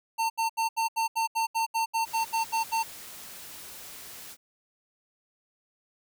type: tone bursts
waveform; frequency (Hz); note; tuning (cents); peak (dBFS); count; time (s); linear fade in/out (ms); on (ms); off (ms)
square; 903; A5; +45; -25; 14; 0.18-2.835; 20; 120; 75
type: noise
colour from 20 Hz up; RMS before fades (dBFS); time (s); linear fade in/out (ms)
white; -44; 2.03-4.37; 50
effects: none